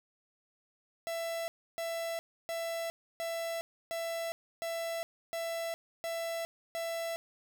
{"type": "tone bursts", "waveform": "45% pulse", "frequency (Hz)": 666, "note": "E5", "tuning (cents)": 18, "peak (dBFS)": -34, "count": 9, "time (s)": [1.07, 7.16], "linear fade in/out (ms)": 0, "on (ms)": 410, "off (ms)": 300, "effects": ["11-bit"]}